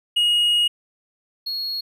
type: tone pair in turn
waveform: triangle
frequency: 2880 / 4315 Hz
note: F#7 / C#8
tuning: -47 / -47 cents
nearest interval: perfect fifth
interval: 700 cents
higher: second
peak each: -14 / -23 dBFS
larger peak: first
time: 0.16-0.68 / 1.46-1.81 s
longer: first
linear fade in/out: 10 ms
effects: none